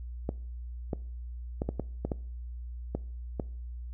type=clicks; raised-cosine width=2 ms; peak=-17 dBFS; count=9; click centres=0.291 / 0.932 / 1.619 / 1.69 / 1.797 / 2.05 / 2.118 / 2.95 / 3.398 s; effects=noise-tail reverb RT60 0.5 s tail -22 dB re dry + added 60 Hz sine -37 dBFS peak until 3.93 s